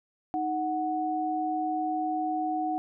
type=tone pair together; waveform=sine; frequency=312.1 / 740 Hz; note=D#4 / F#5; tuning=+5 / 0 cents; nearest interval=octave + minor third; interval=1495 cents; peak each=-31 / -28 dBFS; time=0.34-2.78 s; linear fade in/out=0 ms; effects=none